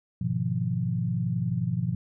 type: chord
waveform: sine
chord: F half-diminished seventh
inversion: first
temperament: equal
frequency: 103.83 / 123.47 / 155.56 / 174.61 Hz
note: Ab2 / Cb3 / Eb3 / F3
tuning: 0 / 0 / 0 / 0 cents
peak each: -33 / -28 / -34 / -29 dBFS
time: 0.21-1.95 s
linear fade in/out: 5 ms
effects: none